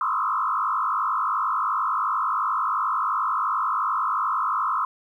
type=tone with frequency modulation; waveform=sine; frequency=1177 Hz; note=D6; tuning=3 cents sharp; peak=-21 dBFS; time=0.01-4.85 s; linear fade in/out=2 ms; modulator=51.4 Hz; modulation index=3.3; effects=10-bit